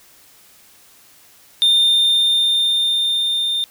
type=tone with level ramp; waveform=triangle; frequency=3618 Hz; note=A7; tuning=48 cents sharp; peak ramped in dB=-9 to -16 dBFS; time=1.62-3.64 s; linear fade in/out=0 ms; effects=white hiss -49 dBFS RMS until 3.7 s